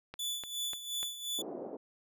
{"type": "click train", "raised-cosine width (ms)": 0.3, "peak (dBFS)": -27, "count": 4, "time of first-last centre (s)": [0.14, 1.03], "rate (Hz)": 3.37}
{"type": "tone with tremolo", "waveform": "sawtooth", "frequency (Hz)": 3470, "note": "A7", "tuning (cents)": -25, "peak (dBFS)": -30, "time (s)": [0.19, 1.42], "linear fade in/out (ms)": 5, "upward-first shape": "sine", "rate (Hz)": 2.8, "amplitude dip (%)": 70}
{"type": "band-pass noise", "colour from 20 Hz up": "pink", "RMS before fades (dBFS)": -42, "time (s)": [1.38, 1.77], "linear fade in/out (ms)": 10, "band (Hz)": [280, 640], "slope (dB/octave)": 24}
{"effects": []}